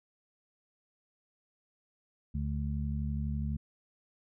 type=harmonic tone; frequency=72.1 Hz; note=D2; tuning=31 cents flat; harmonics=1 / 2 / 3; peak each=-33 / -36 / -38 dBFS; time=2.34-3.57 s; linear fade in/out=10 ms; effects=none